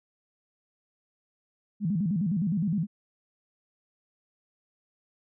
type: tone with vibrato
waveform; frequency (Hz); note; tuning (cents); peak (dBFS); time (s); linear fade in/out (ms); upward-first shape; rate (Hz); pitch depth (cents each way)
sine; 183.1; F#3; -18; -24; 1.8-2.87; 50; square; 9.7; 210
effects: none